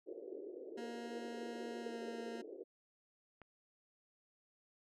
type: band-pass noise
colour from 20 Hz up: pink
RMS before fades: -49 dBFS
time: 0.06-2.64 s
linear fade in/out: 20 ms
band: 340 to 500 Hz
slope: 48 dB/octave
type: tone with pitch glide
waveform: 20% pulse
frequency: 235.5 to 231.6 Hz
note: A#3 to A#3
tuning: +18 to -11 cents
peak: -40 dBFS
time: 0.77-2.42 s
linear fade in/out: 10 ms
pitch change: -29 cents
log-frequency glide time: 1.79-2 s
type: click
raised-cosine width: 0.5 ms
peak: -40 dBFS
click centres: 3.417 s
effects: low-pass 7000 Hz 12 dB/octave